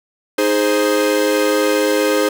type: chord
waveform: 45% pulse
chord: Ab major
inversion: second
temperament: equal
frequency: 311.1 / 415.3 / 523.3 Hz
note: Eb4 / Ab4 / C5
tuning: 0 / 0 / 0 cents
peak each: -19 / -18 / -17 dBFS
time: 0.38-2.29 s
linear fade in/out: 5 ms
effects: none